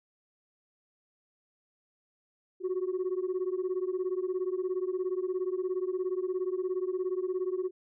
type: beating tone pair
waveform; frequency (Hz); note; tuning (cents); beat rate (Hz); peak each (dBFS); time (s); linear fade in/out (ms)
sine; 362.5 / 379.5; F#4 / F#4; -35 / +44; 17; -30 / -31; 2.6-7.71; 50
effects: tanh soft clip ceiling -25 dBFS